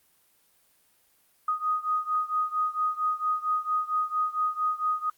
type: beating tone pair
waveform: sine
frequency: 1244.5 / 1248.9 Hz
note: D#6 / D#6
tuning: 0 / +6 cents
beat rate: 4.4 Hz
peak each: -27 / -29 dBFS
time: 1.48-5.1 s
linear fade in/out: 5 ms
effects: white hiss -65 dBFS RMS until 5.17 s + Opus 32 kbps